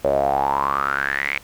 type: tone with band-pass filter sweep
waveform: sawtooth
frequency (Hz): 69.3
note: C#2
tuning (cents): 0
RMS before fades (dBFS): -21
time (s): 0.04-1.38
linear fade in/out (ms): 5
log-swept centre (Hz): 550 to 2300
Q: 9.4
effects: pink hiss -47 dBFS RMS until 1.43 s